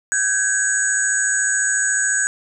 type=tone cluster; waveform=sine; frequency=1537 / 1651 / 6770 / 7990 Hz; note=G6 / G#6 / G#8 / B8; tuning=-35 / -11 / +32 / +19 cents; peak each=-22 dBFS; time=0.12-2.27 s; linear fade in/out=0 ms; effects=none